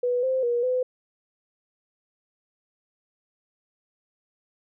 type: tone with pitch steps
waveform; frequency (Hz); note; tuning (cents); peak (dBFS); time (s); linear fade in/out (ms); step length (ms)
sine; 491.5 / 521 / 478.4 / 506; B4 / C5 / A#4 / B4; -8 / -7 / +45 / +42; -21; 0.03-0.83; 5; 200
effects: none